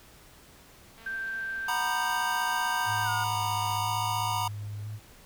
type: click train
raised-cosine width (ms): 0.3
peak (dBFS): -37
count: 631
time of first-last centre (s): 0.98-3.768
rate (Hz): 226
type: tone with pitch glide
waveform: sine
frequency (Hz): 1568 to 1437.9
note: G6 to F#6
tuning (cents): 0 to -50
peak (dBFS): -31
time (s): 1.06-3.24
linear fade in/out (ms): 5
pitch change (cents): -150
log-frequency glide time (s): 3.04-3.09
type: chord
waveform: square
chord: B major seventh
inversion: second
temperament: equal with one note detuned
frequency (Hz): 740 / 932.3 / 987.8 / 1212.6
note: F#5 / A#5 / B5 / D#6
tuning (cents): 0 / 0 / 0 / -45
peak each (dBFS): -37 / -32 / -33 / -37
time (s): 1.68-4.48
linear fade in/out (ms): 5
type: tone with vibrato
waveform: sine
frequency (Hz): 105.3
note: G#2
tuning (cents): +24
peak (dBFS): -34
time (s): 2.85-5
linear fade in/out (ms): 50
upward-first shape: square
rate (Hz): 1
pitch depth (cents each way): 25
effects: pink hiss -54 dBFS RMS until 5.25 s